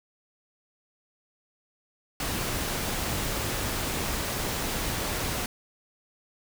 pink noise, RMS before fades -30 dBFS, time 2.2-5.46 s, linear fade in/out 2 ms, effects none

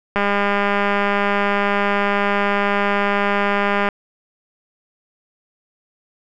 click train, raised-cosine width 0.5 ms, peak -4 dBFS, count 754, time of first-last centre 0.16-3.888 s, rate 202 Hz, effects none

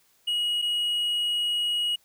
triangle tone pair in turn, 2900 / 2900 Hz, F#7 / F#7, -35 / -35 cents, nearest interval unison, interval 0 cents, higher neither, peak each -22 dBFS, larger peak neither, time 0.27-0.62 / 0.62-1.96 s, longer second, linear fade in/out 10 ms, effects white hiss -64 dBFS RMS until 2.04 s

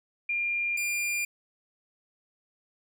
sine / 45% pulse tone pair in turn, 2400 / 2400 Hz, D7 / D7, +37 / +37 cents, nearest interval unison, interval 0 cents, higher neither, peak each -26 / -27 dBFS, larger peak first, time 0.29-0.77 / 0.77-1.25 s, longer neither, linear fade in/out 5 ms, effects none

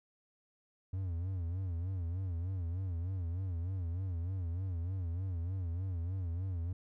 triangle tone with vibrato, 89.3 Hz, F2, 39 cents sharp, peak -32 dBFS, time 0.93-6.73 s, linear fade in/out 5 ms, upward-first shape sine, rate 3.3 Hz, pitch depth 130 cents each way, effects none

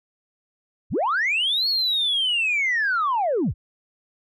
sine linear two-way sweep, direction up then down, 30.87 to 4408 to 30.87 Hz, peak -18 dBFS, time 0.9-3.54 s, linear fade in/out 50 ms, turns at 1.68 s, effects tanh soft clip ceiling -16 dBFS

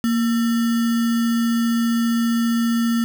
sine tone with sample-and-hold, 232.5 Hz, A#3, 4 cents flat, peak -16 dBFS, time 0.04-3.04 s, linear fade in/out 0 ms, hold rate 1575 Hz, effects none

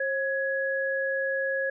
sine tone pair together, 538.1 / 1675 Hz, C5 / G#6, +48 / +14 cents, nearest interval octave + minor sixth, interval 1966 cents, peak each -28 dBFS, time 0-1.7 s, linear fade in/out 5 ms, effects none

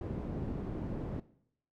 white low-pass noise, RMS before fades -38 dBFS, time 0.01-1.2 s, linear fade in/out 2 ms, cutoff 270 Hz, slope 12 dB/octave, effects noise-tail reverb RT60 0.7 s tail -18 dB re dry

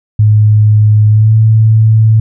sine tone with pitch glide, 106.5 to 110.26 Hz, G#2 to A2, +44 to +4 cents, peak -3 dBFS, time 0.19-2.2 s, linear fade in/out 5 ms, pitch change +60 cents, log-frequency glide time 1.09-1.34 s, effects none

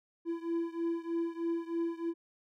triangle beating tone pair, 334.2 / 337.4 Hz, E4 / E4, +24 / +40 cents, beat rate 3.2 Hz, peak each -32 / -34 dBFS, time 0.25-2.14 s, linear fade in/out 50 ms, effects none

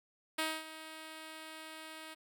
5% pulse tone with ADSR envelope, 316.3 Hz, D#4, 29 cents sharp, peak -20 dBFS, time 0.38-2.15 s, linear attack 10 ms, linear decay 240 ms, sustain -15 dB, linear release 20 ms, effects none

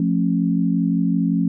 sine chord, F augmented, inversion none, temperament equal with one note detuned, 174.61 / 220 / 272.3 Hz, F3 / A3 / C#4, 0 / 0 / -31 cents, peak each -19 / -22 / -21 dBFS, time 0-1.48 s, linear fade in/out 2 ms, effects none

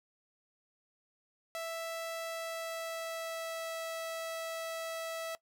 sawtooth tone with pitch glide, 659.3 to 654.4 Hz, E5 to E5, 0 to -13 cents, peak -33 dBFS, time 1.55-5.35 s, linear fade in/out 0 ms, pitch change -13 cents, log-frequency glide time 2.18-3.82 s, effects noise-tail reverb RT60 0.1 s tail -19 dB re dry

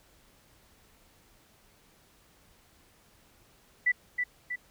sine tone with echo, 1975.5 Hz, B6, in tune, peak -21 dBFS, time 3.86-3.92 s, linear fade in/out 10 ms, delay 320 ms, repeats 2, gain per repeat -5 dB, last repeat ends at 4.56 s, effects pink hiss -62 dBFS RMS until 4.7 s

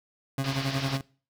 30% pulse tone with tremolo, 135.6 Hz, C#3, 38 cents flat, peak -22 dBFS, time 0.38-1.01 s, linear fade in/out 2 ms, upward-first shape sine, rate 11 Hz, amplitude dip 70%
white low-pass noise, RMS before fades -36 dBFS, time 0.44-0.97 s, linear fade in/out 2 ms, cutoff 5300 Hz, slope 48 dB/octave
effects noise-tail reverb RT60 0.4 s tail -22 dB re dry

